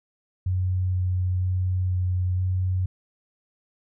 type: tone with pitch steps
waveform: sine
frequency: 92.1 / 91.4 / 92 / 91.1 / 92.4 Hz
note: F#2 / F#2 / F#2 / F#2 / F#2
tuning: -7 / -21 / -9 / -26 / -2 cents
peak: -21 dBFS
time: 0.46-2.86 s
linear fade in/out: 5 ms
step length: 480 ms
effects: none